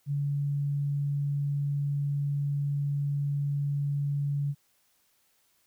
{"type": "tone", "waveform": "sine", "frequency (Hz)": 142.7, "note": "D3", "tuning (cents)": -49, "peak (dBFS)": -26, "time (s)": [0.06, 4.55], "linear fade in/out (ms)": 50, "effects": ["white hiss -69 dBFS RMS until 5.66 s"]}